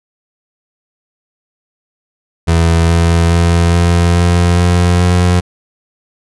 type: tone with pitch steps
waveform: 30% pulse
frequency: 83.3 / 84.22 / 85.15 / 86.09 / 87.04 / 88 / 88.97 Hz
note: E2 / E2 / F2 / F2 / F2 / F2 / F2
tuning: +19 / +38 / -43 / -24 / -5 / +14 / +33 cents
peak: -5 dBFS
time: 2.47-5.41 s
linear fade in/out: 20 ms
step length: 420 ms
effects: resampled to 24000 Hz